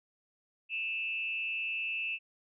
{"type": "tone with frequency modulation", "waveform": "sine", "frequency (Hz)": 2645, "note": "E7", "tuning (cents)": 5, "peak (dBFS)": -32, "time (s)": [0.69, 2.19], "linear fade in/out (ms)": 50, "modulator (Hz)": 190, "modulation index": 0.55, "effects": []}